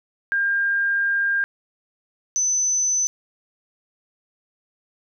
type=tone pair in turn; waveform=sine; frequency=1604 / 6056 Hz; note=G6 / F#8; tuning=+39 / +39 cents; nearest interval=octave + major seventh; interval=2300 cents; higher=second; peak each=-18 dBFS; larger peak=neither; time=0.32-1.44 / 2.36-3.07 s; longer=first; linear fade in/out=0 ms; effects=none